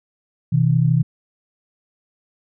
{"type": "tone pair together", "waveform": "sine", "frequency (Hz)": [127.14, 160], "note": ["C3", "D#3"], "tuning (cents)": [-49, 49], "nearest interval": "major third", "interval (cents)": 398, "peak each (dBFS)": -16, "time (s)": [0.52, 1.03], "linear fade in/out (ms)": 10, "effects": []}